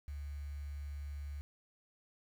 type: tone with quantisation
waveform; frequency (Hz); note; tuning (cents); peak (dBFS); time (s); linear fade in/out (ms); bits
sine; 72; D2; -34; -40; 0.08-1.41; 0; 10
effects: none